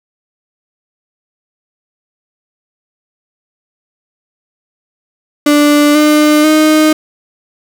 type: tone with pitch steps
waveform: 35% pulse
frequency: 293.7 / 301.4 / 309.4 Hz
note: D4 / D4 / D#4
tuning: 0 / +45 / -10 cents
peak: -4 dBFS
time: 5.46-6.93 s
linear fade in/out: 5 ms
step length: 490 ms
effects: none